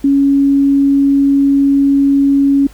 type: tone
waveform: sine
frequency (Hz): 278.1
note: C#4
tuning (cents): +6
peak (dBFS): -7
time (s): 0.04-2.67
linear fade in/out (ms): 5
effects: added 50 Hz sine -36 dBFS peak until 2.73 s + pink hiss -44 dBFS RMS until 2.73 s